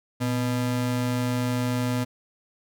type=ring-modulated tone; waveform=square; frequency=185 Hz; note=F#3; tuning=in tune; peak=-21 dBFS; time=0.2-2.05 s; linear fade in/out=20 ms; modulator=66.6 Hz; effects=none